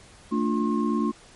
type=tone cluster; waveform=sine; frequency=223.7 / 292.5 / 350.1 / 1071 Hz; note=A3 / D4 / F4 / C6; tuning=+29 / -7 / +4 / +40 cents; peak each=-24 / -27 / -29 / -31 dBFS; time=0.31-1.12 s; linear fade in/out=20 ms; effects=pink hiss -51 dBFS RMS until 1.35 s + MP3 48 kbps